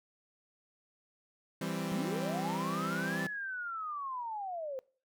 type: chord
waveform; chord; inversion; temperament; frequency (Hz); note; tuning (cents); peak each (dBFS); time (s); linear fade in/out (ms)
sawtooth; C major; first; equal with one note detuned; 165.67 / 196 / 261.6; E3 / G3 / C4; +9 / 0 / 0; -34 / -34 / -36; 1.61-3.27; 5
type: linear two-way sweep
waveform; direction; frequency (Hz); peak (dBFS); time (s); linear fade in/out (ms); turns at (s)
sine; up then down; 162.9 to 1760 to 506; -36; 1.92-4.79; 0; 3.22
effects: noise-tail reverb RT60 0.4 s tail -22 dB re dry